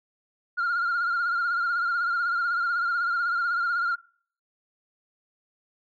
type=tone with vibrato; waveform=sine; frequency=1403 Hz; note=F6; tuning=8 cents sharp; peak=-21 dBFS; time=0.57-3.96 s; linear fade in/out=20 ms; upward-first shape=triangle; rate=16 Hz; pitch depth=66 cents each way; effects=noise-tail reverb RT60 0.5 s tail -24 dB re dry + tanh soft clip ceiling -21 dBFS